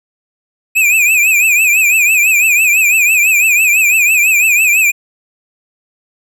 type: tone with vibrato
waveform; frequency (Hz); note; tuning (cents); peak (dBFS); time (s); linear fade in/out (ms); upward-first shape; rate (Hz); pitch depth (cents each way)
square; 2500; D#7; +8; -8; 0.75-4.92; 20; triangle; 6; 130
effects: none